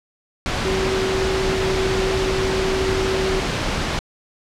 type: tone in noise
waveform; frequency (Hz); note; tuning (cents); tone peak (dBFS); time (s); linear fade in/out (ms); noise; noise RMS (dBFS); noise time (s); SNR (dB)
sine; 380.4; F#4; +48; -20; 0.65-3.4; 0; pink; -22; 0.46-3.99; -1
effects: low-pass 5000 Hz 12 dB/octave